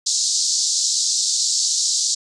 white band-pass noise, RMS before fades -20 dBFS, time 0.06-2.15 s, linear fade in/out 10 ms, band 4100 to 7600 Hz, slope 48 dB/octave, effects resampled to 24000 Hz

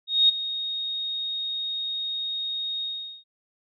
sine tone with ADSR envelope, 3729 Hz, A#7, in tune, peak -13 dBFS, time 0.07-3.24 s, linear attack 220 ms, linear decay 12 ms, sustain -14 dB, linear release 410 ms, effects none

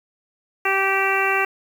harmonic tone, 388.5 Hz, G4, 16 cents flat, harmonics 1 / 2 / 3 / 4 / 5 / 6 / 7, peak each -25 / -25 / -25 / -25 / -25 / -25 / -25 dBFS, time 0.65-1.45 s, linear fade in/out 5 ms, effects 7-bit

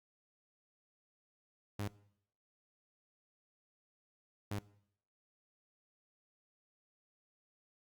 sawtooth tone bursts at uneven times, 102.2 Hz, G#2, 27 cents flat, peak -33 dBFS, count 2, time 1.79-1.88 / 4.51-4.59 s, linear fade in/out 5 ms, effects noise-tail reverb RT60 0.7 s tail -20 dB re dry + Opus 48 kbps

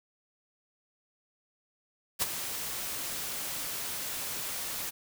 white noise with ADSR envelope, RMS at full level -26 dBFS, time 2.19-4.91 s, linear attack 31 ms, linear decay 25 ms, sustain -10 dB, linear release 22 ms, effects none

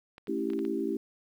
clicks, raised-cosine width 0.3 ms, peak -31 dBFS, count 6, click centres 0.181 / 0.272 / 0.502 / 0.534 / 0.591 / 0.651 s
sine chord, A dominant seventh, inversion none, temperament equal, 220 / 277.2 / 329.6 / 392 Hz, A3 / C#4 / E4 / G4, 0 / 0 / 0 / 0 cents, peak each -36 / -34 / -33 / -33 dBFS, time 0.28-0.97 s, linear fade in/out 5 ms
effects 10-bit

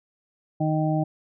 harmonic tone, 155.56 Hz, D#3, in tune, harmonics 1 / 2 / 4 / 5, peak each -23 / -26 / -29 / -30 dBFS, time 0.6-1.04 s, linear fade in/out 10 ms, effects none

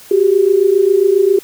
sine tone pair together, 372.6 / 400 Hz, F#4 / G4, +12 / +35 cents, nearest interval minor second, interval 123 cents, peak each -12 / -10 dBFS, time 0.11-1.39 s, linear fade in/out 5 ms, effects white hiss -39 dBFS RMS until 1.43 s

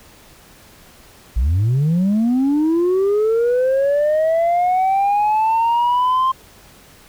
sine linear sweep, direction up, 51.91 to 1057 Hz, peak -11 dBFS, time 1.36-6.32 s, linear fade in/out 10 ms, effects tanh soft clip ceiling -12 dBFS + pink hiss -46 dBFS RMS until 7.08 s

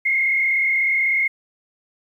sine tone with frequency modulation, 2139 Hz, C7, 38 cents sharp, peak -16 dBFS, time 0.05-1.28 s, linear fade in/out 10 ms, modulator 36.3 Hz, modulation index 1.6, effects 9-bit

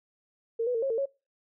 sine tone with pitch steps, 457.3 / 494.1 / 454.7 / 542 / 453.1 / 551 Hz, A#4 / B4 / A#4 / C#5 / A#4 / C#5, -33 / +1 / -43 / -39 / -49 / -11 cents, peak -25 dBFS, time 0.59-1.058 s, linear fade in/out 10 ms, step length 78 ms, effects noise-tail reverb RT60 0.3 s tail -24 dB re dry

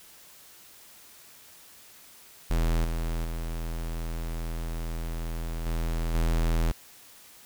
square tone with level steps, 41.2 Hz, E1, in tune, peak -23 / -28 / -31 / -27 / -23 dBFS, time 2.5-6.72 s, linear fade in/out 10 ms, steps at 2.84 / 3.24 / 5.66 / 6.14 s, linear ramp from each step 5 ms, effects white hiss -52 dBFS RMS until 7.45 s

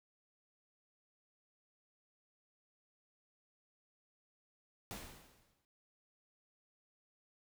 pink noise with exponential decay, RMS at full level -44 dBFS, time 4.91-5.65 s, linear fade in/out 0 ms, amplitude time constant 160 ms, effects none

